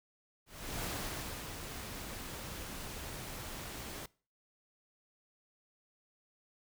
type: noise with ADSR envelope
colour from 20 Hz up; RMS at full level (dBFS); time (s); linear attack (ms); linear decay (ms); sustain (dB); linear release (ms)
pink; -38; 0.46-4.06; 380; 600; -6; 4
effects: noise-tail reverb RT60 0.4 s tail -23 dB re dry